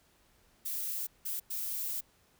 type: noise bursts at uneven times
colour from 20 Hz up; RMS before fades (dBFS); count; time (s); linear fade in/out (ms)
violet; -36; 3; 0.65-1.07 / 1.25-1.4 / 1.5-2.01; 10
effects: pink hiss -67 dBFS RMS until 2.39 s